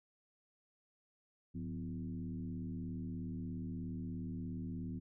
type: tone with frequency modulation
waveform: sine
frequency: 174.8 Hz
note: F3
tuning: 2 cents sharp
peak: -39 dBFS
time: 1.54-5 s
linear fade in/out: 20 ms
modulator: 76.9 Hz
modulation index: 1.3
effects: none